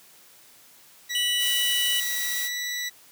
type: tone with pitch glide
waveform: 20% pulse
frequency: 1945 to 1959.7 Hz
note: B6 to B6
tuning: -27 to -14 cents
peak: -23 dBFS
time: 1.09-2.9 s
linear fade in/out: 20 ms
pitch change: +13 cents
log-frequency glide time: 2.31-2.55 s
type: tone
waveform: square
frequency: 2960 Hz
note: F#7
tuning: in tune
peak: -24 dBFS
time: 1.15-2 s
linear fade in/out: 2 ms
type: noise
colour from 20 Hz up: blue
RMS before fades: -31 dBFS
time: 1.38-2.5 s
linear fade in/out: 50 ms
effects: white hiss -53 dBFS RMS until 3.11 s + high-pass 100 Hz 12 dB/octave